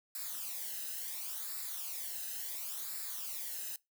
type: noise with flanger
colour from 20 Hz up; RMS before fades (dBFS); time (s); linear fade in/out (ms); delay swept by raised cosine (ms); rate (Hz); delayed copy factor
blue; -41; 0.15-3.76; 2; 0.32 to 0.89; 0.71; -0.7
effects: noise-tail reverb RT60 0.2 s tail -22 dB re dry